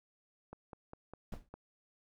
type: click train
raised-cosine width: 1 ms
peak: -33 dBFS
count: 6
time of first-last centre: 0.53-1.54 s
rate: 4.95 Hz
type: noise with exponential decay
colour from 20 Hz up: brown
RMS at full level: -37 dBFS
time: 1.32-1.49 s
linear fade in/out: 5 ms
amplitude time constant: 36 ms
effects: none